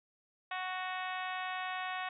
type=harmonic tone; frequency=370 Hz; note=F#4; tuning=in tune; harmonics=2 / 3 / 4 / 5 / 6 / 7 / 8 / 9 / 10; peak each=-40 / -42 / -45 / -43 / -48 / -46 / -52 / -52 / -53 dBFS; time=0.51-2.09 s; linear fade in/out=5 ms; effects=none